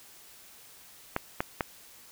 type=clicks; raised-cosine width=0.5 ms; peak=-12 dBFS; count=3; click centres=1.164 / 1.405 / 1.608 s; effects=white hiss -53 dBFS RMS until 2.11 s